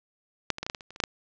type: clicks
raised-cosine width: 0.2 ms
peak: -6 / -18 / -15 / -15 / -12 / -19 / -27 / -28 / -26 / -9 / -7 dBFS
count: 11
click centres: 0.503 / 0.584 / 0.63 / 0.665 / 0.699 / 0.748 / 0.808 / 0.906 / 0.961 / 1.002 / 1.038 s
effects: resampled to 16000 Hz + 8-bit